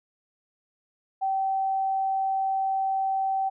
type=tone; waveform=sine; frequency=772 Hz; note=G5; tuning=27 cents flat; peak=-23 dBFS; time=1.21-3.5 s; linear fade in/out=20 ms; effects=none